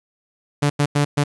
sawtooth tone bursts at uneven times, 145 Hz, D3, 22 cents flat, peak -11 dBFS, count 4, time 0.62-0.7 / 0.79-0.86 / 0.95-1.05 / 1.17-1.24 s, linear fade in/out 10 ms, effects resampled to 24000 Hz + 8-bit

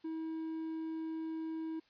triangle tone, 321.2 Hz, E4, 45 cents flat, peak -35 dBFS, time 0.04-1.8 s, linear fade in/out 10 ms, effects white hiss -69 dBFS RMS until 1.89 s + resampled to 11025 Hz

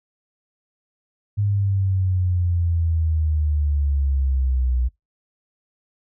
sine exponential sweep, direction down, 103.3 to 61 Hz, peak -17 dBFS, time 1.37-4.89 s, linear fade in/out 20 ms, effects noise-tail reverb RT60 0.2 s tail -26 dB re dry

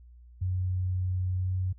sine tone with pitch glide, 92 to 92.75 Hz, F#2 to F#2, -9 to +5 cents, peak -26 dBFS, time 0.41-1.73 s, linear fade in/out 10 ms, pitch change +14 cents, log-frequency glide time 1.38-1.48 s, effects added 60 Hz sine -49 dBFS peak until 1.78 s

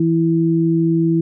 sine tone pair together, 164.8 / 329.6 Hz, E3 / E4, 0 / 0 cents, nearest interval octave, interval 1200 cents, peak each -16 / -15 dBFS, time 0-1.21 s, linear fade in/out 5 ms, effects none

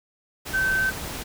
sine tone in noise, 1541 Hz, G6, 30 cents flat, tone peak -20 dBFS, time 0.53-0.91 s, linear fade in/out 20 ms, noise pink, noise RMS -33 dBFS, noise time 0.45-1.24 s, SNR +10 dB, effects none

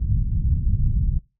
pink low-pass noise, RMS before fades -20 dBFS, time 0-1.19 s, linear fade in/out 10 ms, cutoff 140 Hz, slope 24 dB/octave, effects noise-tail reverb RT60 0.3 s tail -23 dB re dry

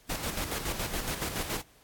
pink noise with tremolo, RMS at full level -32 dBFS, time 0.09-1.62 s, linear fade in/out 10 ms, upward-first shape square, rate 7.1 Hz, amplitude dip 50%, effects pink hiss -60 dBFS RMS until 1.83 s + AAC 64 kbps

